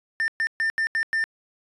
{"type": "tone bursts at uneven times", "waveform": "triangle", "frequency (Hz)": 1795, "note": "A6", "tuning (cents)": 34, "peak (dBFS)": -19, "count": 6, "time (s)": [[0.2, 0.28], [0.4, 0.47], [0.6, 0.7], [0.78, 0.87], [0.95, 1.03], [1.13, 1.24]], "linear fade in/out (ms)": 0, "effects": ["resampled to 24000 Hz"]}